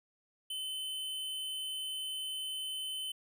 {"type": "tone", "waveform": "square", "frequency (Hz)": 3050, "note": "G7", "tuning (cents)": -48, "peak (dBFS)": -37, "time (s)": [0.5, 3.12], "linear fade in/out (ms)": 5, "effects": []}